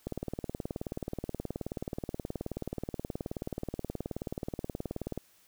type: click train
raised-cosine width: 2 ms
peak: -21 dBFS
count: 97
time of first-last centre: 0.07-5.176 s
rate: 18.8 Hz
effects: white hiss -64 dBFS RMS until 5.47 s